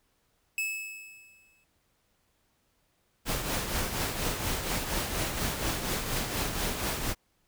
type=tone with exponential decay; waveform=45% pulse; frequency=2599 Hz; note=E7; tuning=25 cents flat; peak=-27 dBFS; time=0.58-1.64 s; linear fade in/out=1 ms; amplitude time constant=230 ms
type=noise with tremolo; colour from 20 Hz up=pink; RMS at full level=-29 dBFS; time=3.25-7.15 s; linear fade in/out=50 ms; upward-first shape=triangle; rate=4.2 Hz; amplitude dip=55%
effects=pink hiss -72 dBFS RMS until 7.47 s